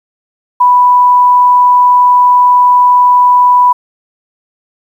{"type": "tone", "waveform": "sine", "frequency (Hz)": 987.8, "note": "B5", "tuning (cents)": 0, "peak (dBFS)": -3, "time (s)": [0.6, 3.73], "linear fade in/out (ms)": 10, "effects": ["7-bit"]}